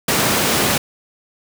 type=high-pass noise; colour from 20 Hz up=pink; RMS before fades=-17 dBFS; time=0.08-0.78 s; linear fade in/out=5 ms; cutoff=150 Hz; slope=12 dB/octave; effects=none